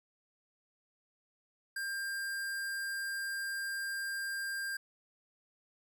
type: tone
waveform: square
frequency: 1596 Hz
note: G6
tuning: 31 cents sharp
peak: -36 dBFS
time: 1.76-4.77 s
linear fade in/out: 5 ms
effects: none